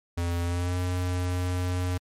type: tone with pitch glide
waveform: square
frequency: 86.1 to 90.12 Hz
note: F2 to F#2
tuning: -24 to -45 cents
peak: -26 dBFS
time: 0.17-1.98 s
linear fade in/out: 10 ms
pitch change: +79 cents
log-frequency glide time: 0.43-0.77 s
effects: MP3 64 kbps